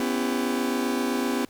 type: chord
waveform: 40% pulse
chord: C# half-diminished seventh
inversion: third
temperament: just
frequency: 249.5 / 277.2 / 332.6 / 399.1 Hz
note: B3 / C#4 / E4 / G4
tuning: +18 / 0 / +16 / +31 cents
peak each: -26 / -29 / -32 / -30 dBFS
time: 0-1.45 s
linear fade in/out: 2 ms
effects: pink hiss -56 dBFS RMS until 1.49 s